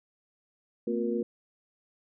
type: tone cluster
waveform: sine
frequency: 228.2 / 255.6 / 358.5 / 472.9 Hz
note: A#3 / C4 / F4 / A#4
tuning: -37 / -40 / +45 / +25 cents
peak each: -31 / -36 / -32 / -32 dBFS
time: 0.87-1.23 s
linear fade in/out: 5 ms
effects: none

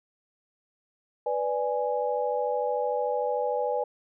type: chord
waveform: sine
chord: G# diminished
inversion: first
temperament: equal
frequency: 493.9 / 587.3 / 830.6 Hz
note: B4 / D5 / G#5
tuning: 0 / 0 / 0 cents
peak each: -28 / -30 / -30 dBFS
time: 1.26-3.84 s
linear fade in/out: 5 ms
effects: none

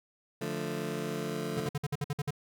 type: chord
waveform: 20% pulse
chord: D minor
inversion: none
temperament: just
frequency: 146.83 / 176.2 / 220.2 Hz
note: D3 / F3 / A3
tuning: 0 / +16 / +2 cents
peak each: -33 dBFS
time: 0.41-1.69 s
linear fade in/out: 5 ms
type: tone bursts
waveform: square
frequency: 144.7 Hz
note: D3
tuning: 25 cents flat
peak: -30 dBFS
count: 9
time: 1.57-2.307 s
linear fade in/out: 5 ms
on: 33 ms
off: 55 ms
effects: none

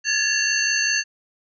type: tone cluster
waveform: sine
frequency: 1679 / 1744 / 2746 / 4465 / 6270 Hz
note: G#6 / A6 / F7 / C#8 / G8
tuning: +18 / -16 / -30 / +12 / -1 cents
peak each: -25 dBFS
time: 0.04-1.04 s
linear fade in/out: 50 ms
effects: none

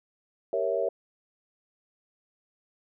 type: chord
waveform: sine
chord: G diminished seventh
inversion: none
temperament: equal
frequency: 392 / 466.2 / 554.4 / 659.3 Hz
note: G4 / Bb4 / Db5 / Fb5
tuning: 0 / 0 / 0 / 0 cents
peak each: -33 / -30 / -29 / -30 dBFS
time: 0.53-0.89 s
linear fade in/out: 2 ms
effects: none

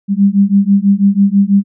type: beating tone pair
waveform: sine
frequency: 196 / 202.1 Hz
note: G3 / G#3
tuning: 0 / -47 cents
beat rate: 6.1 Hz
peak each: -10 dBFS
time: 0.08-1.64 s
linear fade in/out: 50 ms
effects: none

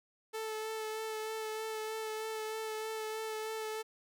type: tone with vibrato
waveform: sawtooth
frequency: 437.7 Hz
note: A4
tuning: 9 cents flat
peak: -33 dBFS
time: 0.33-3.83 s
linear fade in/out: 20 ms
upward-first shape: sine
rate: 3.2 Hz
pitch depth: 16 cents each way
effects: none

